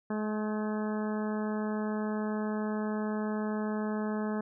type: harmonic tone with a mistuned harmonic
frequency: 213.2 Hz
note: G#3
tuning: 46 cents sharp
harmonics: 1 / 2 / 3 / 4 / 5 / 6 / 7 / 8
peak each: -31 / -37 / -41 / -43 / -45 / -47 / -48 / -49 dBFS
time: 0.1-4.41 s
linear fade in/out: 5 ms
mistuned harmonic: 7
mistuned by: +42 cents
effects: none